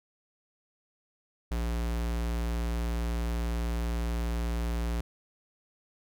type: tone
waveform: square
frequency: 58.1 Hz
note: A#1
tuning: 5 cents flat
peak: -29 dBFS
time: 1.51-5.01 s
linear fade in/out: 5 ms
effects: none